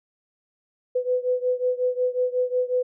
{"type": "beating tone pair", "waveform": "sine", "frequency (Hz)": [498.9, 504.4], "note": ["B4", "B4"], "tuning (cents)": [17, 36], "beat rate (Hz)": 5.5, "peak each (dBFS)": [-23, -25], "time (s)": [0.95, 2.83], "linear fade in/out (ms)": 10, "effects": []}